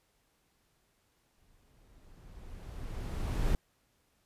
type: noise with exponential growth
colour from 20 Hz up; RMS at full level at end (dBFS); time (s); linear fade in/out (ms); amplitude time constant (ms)
brown; -28; 1.38-3.55; 1; 470
effects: pink hiss -73 dBFS RMS until 4.25 s + resampled to 32000 Hz